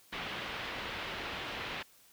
white low-pass noise, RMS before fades -40 dBFS, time 0.12-1.83 s, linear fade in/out 10 ms, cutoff 3300 Hz, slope 24 dB/octave, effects white hiss -62 dBFS RMS until 2.12 s

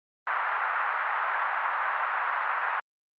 white band-pass noise, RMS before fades -28 dBFS, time 0.27-2.8 s, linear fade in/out 2 ms, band 870 to 1600 Hz, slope 24 dB/octave, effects low-pass 3000 Hz 12 dB/octave + Opus 48 kbps

